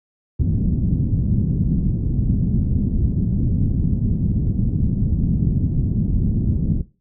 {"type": "low-pass noise", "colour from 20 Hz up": "white", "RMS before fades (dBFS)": -19, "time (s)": [0.39, 6.82], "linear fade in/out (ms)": 10, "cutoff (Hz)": 200, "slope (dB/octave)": 24, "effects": ["noise-tail reverb RT60 0.3 s tail -17 dB re dry"]}